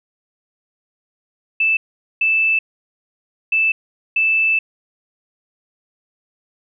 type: tone bursts at uneven times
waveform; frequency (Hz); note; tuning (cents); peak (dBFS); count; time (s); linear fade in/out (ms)
sine; 2637; E7; 0; -13; 4; 1.6-1.77 / 2.21-2.59 / 3.52-3.72 / 4.16-4.59; 5
effects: none